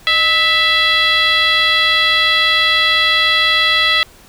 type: tone with frequency modulation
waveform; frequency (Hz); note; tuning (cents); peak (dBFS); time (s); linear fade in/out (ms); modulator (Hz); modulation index
sine; 2661; E7; +16; -9; 0.07-4.03; 0; 683; 1.9
effects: tanh soft clip ceiling -6 dBFS + pink hiss -44 dBFS RMS until 4.28 s